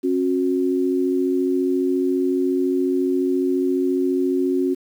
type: tone pair together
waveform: sine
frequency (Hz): 271 / 365.4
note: C#4 / F#4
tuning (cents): -39 / -22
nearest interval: perfect fourth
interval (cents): 517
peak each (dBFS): -20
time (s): 0.03-4.75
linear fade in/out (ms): 20
effects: 8-bit